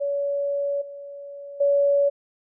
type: tone with level steps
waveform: sine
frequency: 566 Hz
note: C#5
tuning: 36 cents sharp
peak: -22 / -35 / -16 dBFS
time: 0-2.1 s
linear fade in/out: 20 ms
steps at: 0.81 / 1.6 s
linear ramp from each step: 10 ms
effects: none